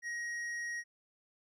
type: tone with hard clipping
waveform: sine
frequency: 1888 Hz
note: A#6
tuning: 22 cents sharp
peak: -38 dBFS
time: 0.02-0.84 s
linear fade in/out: 50 ms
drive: 7 dB
effects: none